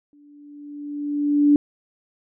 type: tone with exponential growth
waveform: sine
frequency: 291.1 Hz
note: D4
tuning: 15 cents flat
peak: -10 dBFS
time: 0.13-1.56 s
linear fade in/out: 1 ms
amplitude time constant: 310 ms
effects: none